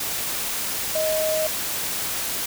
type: tone in noise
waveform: sine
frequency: 627 Hz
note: D#5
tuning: 13 cents sharp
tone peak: -21 dBFS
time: 0.95-1.47 s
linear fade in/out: 5 ms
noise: white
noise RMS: -27 dBFS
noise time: 0-2.46 s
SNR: +3 dB
effects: none